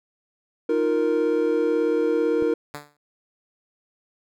triangle chord, Eb suspended second, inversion none, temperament equal, 311.1 / 349.2 / 466.2 Hz, Eb4 / F4 / Bb4, 0 / 0 / 0 cents, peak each -23 / -24 / -19 dBFS, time 0.69-2.54 s, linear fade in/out 5 ms
click, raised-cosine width 2 ms, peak -22 dBFS, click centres 2.424 s
5% pulse tone with exponential decay, 146.5 Hz, D3, 4 cents flat, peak -19 dBFS, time 2.74-2.97 s, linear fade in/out 2 ms, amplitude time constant 48 ms
effects none

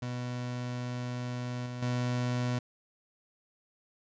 30% pulse tone with level steps, 123.47 Hz, B2, in tune, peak -31 / -34 / -26 dBFS, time 0.02-2.59 s, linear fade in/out 5 ms, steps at 1.66 / 1.82 s, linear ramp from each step 5 ms, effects resampled to 16000 Hz

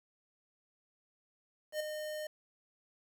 square tone with ADSR envelope, 611 Hz, D#5, 32 cents flat, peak -32 dBFS, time 1.72-2.27 s, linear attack 82 ms, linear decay 5 ms, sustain -7 dB, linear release 4 ms, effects 10-bit

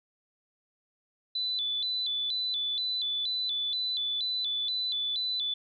sine tone with vibrato, 3729 Hz, A#7, in tune, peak -28 dBFS, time 1.35-5.54 s, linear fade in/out 5 ms, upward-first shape square, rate 2.1 Hz, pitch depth 120 cents each way, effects none

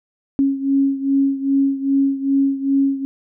sine beating tone pair, 273.7 / 276.2 Hz, C#4 / C#4, -22 / -6 cents, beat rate 2.5 Hz, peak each -16 / -20 dBFS, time 0.39-3.05 s, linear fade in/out 0 ms, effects none

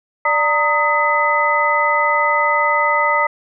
sine tone cluster, 587 / 919 / 1252 / 2010 Hz, D5 / A#5 / D#6 / B6, -1 / -25 / +10 / +30 cents, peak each -21 / -18 / -18 / -18 dBFS, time 0.25-3.27 s, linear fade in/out 5 ms, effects none

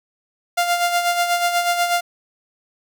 sawtooth tone with tremolo, 698.5 Hz, F5, in tune, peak -11 dBFS, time 0.57-2.01 s, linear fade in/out 10 ms, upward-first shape sine, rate 8.2 Hz, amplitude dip 55%, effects none

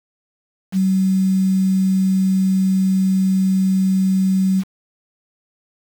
sine tone with quantisation, 190 Hz, F#3, 46 cents sharp, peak -13 dBFS, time 0.72-4.64 s, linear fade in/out 50 ms, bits 6, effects none

